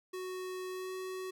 square tone with pitch glide, 370 to 373.7 Hz, F#4 to F#4, 0 to +17 cents, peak -39 dBFS, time 0.13-1.31 s, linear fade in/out 10 ms, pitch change +17 cents, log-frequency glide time 0.69-0.93 s, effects none

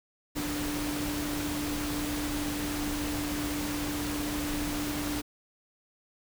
sine tone in noise, 294.7 Hz, D4, 6 cents sharp, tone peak -32 dBFS, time 0.35-5.22 s, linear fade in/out 20 ms, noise pink, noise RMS -35 dBFS, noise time 0.35-5.22 s, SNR 0 dB, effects none

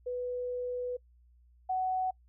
sine tone pair in turn, 494.8 / 746.7 Hz, B4 / F#5, +3 / +16 cents, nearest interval perfect fifth, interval 713 cents, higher second, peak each -32 / -28 dBFS, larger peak second, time 0.06-0.97 / 1.69-2.11 s, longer first, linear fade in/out 10 ms, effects noise-tail reverb RT60 0.1 s tail -24 dB re dry + added 60 Hz sine -59 dBFS peak until 2.28 s

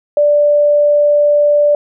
sine tone, 587 Hz, D5, 1 cent flat, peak -7 dBFS, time 0.17-1.75 s, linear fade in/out 2 ms, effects none

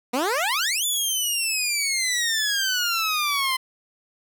15% pulse exponential two-way sweep, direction up then down, 233.1 to 3520 to 1026 Hz, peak -15 dBFS, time 0.13-3.57 s, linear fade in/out 10 ms, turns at 0.85 s, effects none

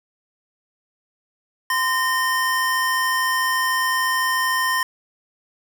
square tone pair together, 1029.3 / 1834 Hz, C6 / A#6, -29 / -29 cents, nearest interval minor seventh, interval 1000 cents, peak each -22 dBFS, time 1.7-4.83 s, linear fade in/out 2 ms, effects none

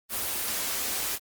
white band-stop noise, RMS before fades -30 dBFS, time 0.09-1.19 s, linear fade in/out 50 ms, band 120 to 190 Hz, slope 96 dB/octave, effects Opus 24 kbps

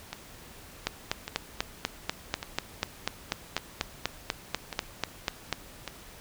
two click trains, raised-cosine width 0.2 ms, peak -17 / -9 dBFS, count 6 / 20, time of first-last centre 0.13-5.877 / 0.87-5.527 s, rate 0.87 / 4.08 Hz, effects pink hiss -49 dBFS RMS until 6.2 s

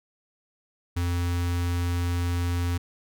square tone with notch filter, 87.31 Hz, F2, in tune, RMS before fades -26 dBFS, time 0.96-2.78 s, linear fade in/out 10 ms, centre 580 Hz, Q 1.4, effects none

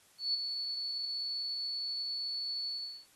sine tone with ADSR envelope, 4435 Hz, C#8, in tune, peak -27 dBFS, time 0.18-3.06 s, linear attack 160 ms, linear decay 15 ms, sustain -7 dB, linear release 360 ms, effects white hiss -64 dBFS RMS until 3.15 s + AAC 32 kbps

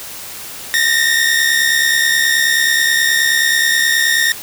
sawtooth tone pair together, 1805 / 1874.4 Hz, A6 / A#6, +44 / +9 cents, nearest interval minor second, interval 65 cents, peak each -11 dBFS, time 0.74-4.32 s, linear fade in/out 0 ms, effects white hiss -30 dBFS RMS until 4.42 s

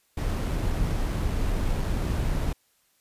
brown noise with sample-and-hold, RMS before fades -26 dBFS, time 0.17-2.53 s, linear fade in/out 5 ms, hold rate 11025 Hz, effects white hiss -67 dBFS RMS until 3 s + resampled to 32000 Hz

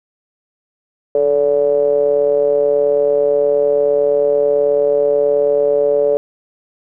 triangle ring-modulated tone, 69.4 Hz, C#2, 3 cents sharp, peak -6 dBFS, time 1.15-6.17 s, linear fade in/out 0 ms, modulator 505 Hz, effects none

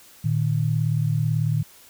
sine tone pair together, 114.33 / 152.5 Hz, A#2 / D#3, -33 / -34 cents, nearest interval perfect fourth, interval 499 cents, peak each -22 dBFS, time 0.24-1.63 s, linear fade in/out 10 ms, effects white hiss -50 dBFS RMS until 1.89 s

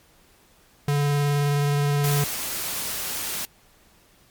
square tone with vibrato, 144.1 Hz, D3, 33 cents flat, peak -20 dBFS, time 0.88-2.24 s, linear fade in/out 2 ms, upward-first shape square, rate 19 Hz, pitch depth 10 cents each way
white noise, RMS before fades -29 dBFS, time 2.04-3.45 s, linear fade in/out 0 ms
effects pink hiss -57 dBFS RMS until 4.3 s + MP3 96 kbps

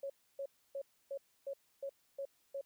sine tone bursts, 552 Hz, C#5, 7 cents flat, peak -38 dBFS, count 8, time 0.03-2.612 s, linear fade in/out 5 ms, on 69 ms, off 290 ms, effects white hiss -74 dBFS RMS until 2.65 s

